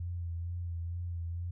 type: tone with vibrato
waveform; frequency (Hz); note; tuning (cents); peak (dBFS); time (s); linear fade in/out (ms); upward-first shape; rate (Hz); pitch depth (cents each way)
sine; 85.9; F2; -28; -34; 0-1.51; 5; sine; 2.2; 34
effects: none